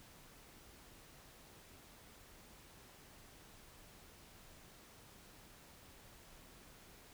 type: silence
effects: pink hiss -60 dBFS RMS until 7.13 s